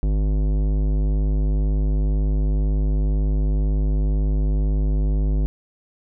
sine tone with tanh clipping, 51 Hz, G#1, 31 cents flat, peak -19 dBFS, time 0.03-5.46 s, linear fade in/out 0 ms, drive 16 dB, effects none

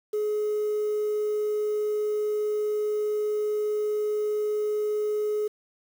sine tone, 422.4 Hz, G#4, 29 cents sharp, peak -22 dBFS, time 0.13-5.48 s, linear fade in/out 10 ms, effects tanh soft clip ceiling -22 dBFS + 8-bit

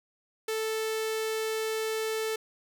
sawtooth tone with notch filter, 440 Hz, A4, in tune, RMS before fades -31 dBFS, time 0.48-2.36 s, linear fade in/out 5 ms, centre 990 Hz, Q 1.8, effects none

